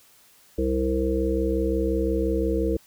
harmonic tone, 65.7 Hz, C2, 8 cents sharp, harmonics 1 / 3 / 5 / 7 / 8, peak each -26 / -31 / -26 / -26 / -32 dBFS, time 0.58-2.77 s, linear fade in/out 5 ms, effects white hiss -56 dBFS RMS until 2.86 s

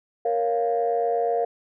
sine chord, Bb minor, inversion none, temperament equal, 466.2 / 554.4 / 698.5 Hz, Bb4 / Db5 / F5, 0 / 0 / 0 cents, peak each -23 / -29 / -23 dBFS, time 0.25-1.45 s, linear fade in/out 5 ms, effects tanh soft clip ceiling -13 dBFS

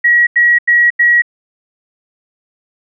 sine tone bursts, 1912 Hz, A#6, 43 cents sharp, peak -6 dBFS, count 4, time 0.04-1.221 s, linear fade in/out 10 ms, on 230 ms, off 87 ms, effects none

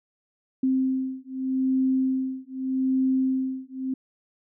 sine beating tone pair, 261.6 / 262.42 Hz, C4 / C4, 0 / +5 cents, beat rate 0.82 Hz, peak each -25 dBFS, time 0.63-3.94 s, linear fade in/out 5 ms, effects none

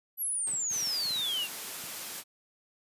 sine exponential sweep, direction down, 12000 to 2693 Hz, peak -29 dBFS, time 0.17-1.48 s, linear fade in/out 50 ms
pink noise with exponential decay, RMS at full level -45 dBFS, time 0.47-1.07 s, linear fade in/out 0 ms, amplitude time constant 130 ms
clicks, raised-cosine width 5 ms, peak -36 dBFS, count 10, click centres 0.537 / 0.712 / 0.762 / 0.825 / 0.872 / 1.054 / 1.107 / 1.159 / 1.195 / 1.839 s
white noise, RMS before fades -39 dBFS, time 0.69-2.24 s, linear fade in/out 50 ms
effects high-pass 150 Hz 12 dB/octave + resampled to 32000 Hz

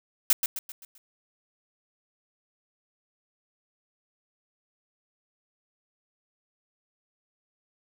blue noise with echo, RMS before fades -19 dBFS, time 0.3-0.33 s, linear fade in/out 2 ms, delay 130 ms, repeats 5, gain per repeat -7 dB, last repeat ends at 0.98 s, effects none

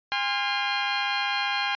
15% pulse chord, F minor, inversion first, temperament equal with one note detuned, 811.2 / 1046.5 / 1396.9 Hz, Ab5 / C6 / F6, -41 / 0 / 0 cents, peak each -20 / -23 / -26 dBFS, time 0.12-1.75 s, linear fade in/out 0 ms, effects resampled to 11025 Hz

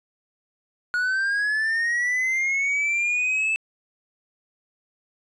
triangle linear sweep, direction up, 1447 to 2637 Hz, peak -19 dBFS, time 0.94-3.56 s, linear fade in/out 0 ms, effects resampled to 22050 Hz

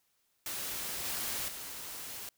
white noise with level steps, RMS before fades -38 / -36 / -43 dBFS, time 0.46-2.29 s, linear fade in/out 2 ms, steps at 1.04 / 1.48 s, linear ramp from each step 5 ms, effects white hiss -75 dBFS RMS until 2.37 s

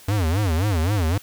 square tone with vibrato, 91.4 Hz, F#2, 21 cents flat, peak -19 dBFS, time 0.08-1.18 s, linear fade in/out 5 ms, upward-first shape sine, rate 3.8 Hz, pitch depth 270 cents each way, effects white hiss -47 dBFS RMS until 1.22 s

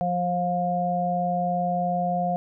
harmonic tone, 177.1 Hz, F3, 24 cents sharp, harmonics 1 / 3 / 4, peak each -27 / -31 / -24 dBFS, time 0.01-2.36 s, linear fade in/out 0 ms, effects none

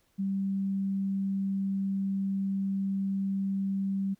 sine tone, 194.9 Hz, G3, 10 cents flat, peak -27 dBFS, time 0.18-4.15 s, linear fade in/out 20 ms, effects pink hiss -70 dBFS RMS until 4.19 s

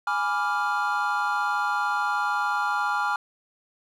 triangle chord, G# diminished seventh, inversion none, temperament equal, 830.6 / 987.8 / 1174.7 / 1396.9 Hz, G#5 / B5 / D6 / F6, 0 / 0 / 0 / 0 cents, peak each -26 / -29 / -28 / -25 dBFS, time 0.07-3.16 s, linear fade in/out 2 ms, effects none

